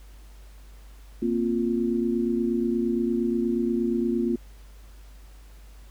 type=chord; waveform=sine; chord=Bb suspended second; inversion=none; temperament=equal; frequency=233.1 / 261.6 / 349.2 Hz; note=Bb3 / C4 / F4; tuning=0 / 0 / 0 cents; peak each=-25 / -29 / -26 dBFS; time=1.22-4.36 s; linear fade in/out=5 ms; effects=added 50 Hz sine -44 dBFS peak until 5.9 s + pink hiss -57 dBFS RMS until 5.9 s